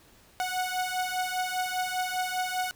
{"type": "beating tone pair", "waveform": "sawtooth", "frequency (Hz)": [734, 739], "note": ["F#5", "F#5"], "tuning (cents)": [-14, -2], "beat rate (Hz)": 5, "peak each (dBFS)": [-27, -28], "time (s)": [0.4, 2.71], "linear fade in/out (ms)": 0, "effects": ["pink hiss -58 dBFS RMS until 2.75 s"]}